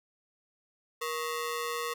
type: ring-modulated tone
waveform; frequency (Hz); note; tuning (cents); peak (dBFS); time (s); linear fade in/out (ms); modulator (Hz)
sawtooth; 787; G5; +7; -25; 1.01-1.94; 10; 313
effects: none